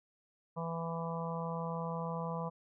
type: harmonic tone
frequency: 166.2 Hz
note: E3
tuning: 15 cents sharp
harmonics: 1 / 3 / 4 / 5 / 6 / 7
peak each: -38 / -42 / -45 / -47 / -42 / -47 dBFS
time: 0.56-2.5 s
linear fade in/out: 20 ms
effects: none